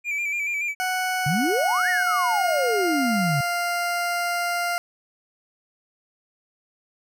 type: tone with vibrato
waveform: triangle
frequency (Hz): 2349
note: D7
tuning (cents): 0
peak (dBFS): -22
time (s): 0.04-0.75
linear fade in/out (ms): 50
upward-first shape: square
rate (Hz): 7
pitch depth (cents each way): 38
type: tone with pitch glide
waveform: 20% pulse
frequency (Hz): 740 to 698.5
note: F#5 to F5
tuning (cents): 0 to 0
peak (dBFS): -18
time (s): 0.8-4.78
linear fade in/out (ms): 0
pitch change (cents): -100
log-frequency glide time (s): 1.25-3.19
type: exponential two-way sweep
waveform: sine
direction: up then down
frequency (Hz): 133.8 to 1911 to 133.8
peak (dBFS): -21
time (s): 1.26-3.41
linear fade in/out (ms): 5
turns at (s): 1.89
effects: none